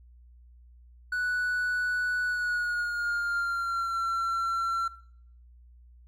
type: tone with pitch glide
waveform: triangle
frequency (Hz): 1479 to 1356.2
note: F#6 to E6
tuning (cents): -1 to +49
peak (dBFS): -25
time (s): 1.12-4.88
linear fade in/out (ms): 5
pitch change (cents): -150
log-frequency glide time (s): 2.25-3.97
effects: noise-tail reverb RT60 0.6 s tail -18 dB re dry + added 60 Hz sine -51 dBFS peak until 6.07 s